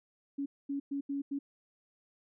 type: tone bursts at uneven times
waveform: sine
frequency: 280 Hz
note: C#4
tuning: 18 cents sharp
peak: -32 dBFS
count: 5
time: 0.38-0.46 / 0.69-0.8 / 0.91-1.01 / 1.09-1.22 / 1.31-1.39 s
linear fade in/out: 10 ms
effects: none